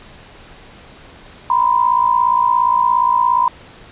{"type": "tone pair together", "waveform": "sine", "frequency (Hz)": [961.8, 1019], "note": ["B5", "C6"], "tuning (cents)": [-46, -46], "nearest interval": "minor second", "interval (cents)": 100, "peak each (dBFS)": -14, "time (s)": [1.5, 3.48], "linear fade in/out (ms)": 2, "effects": ["pink hiss -41 dBFS RMS until 3.91 s", "resampled to 8000 Hz"]}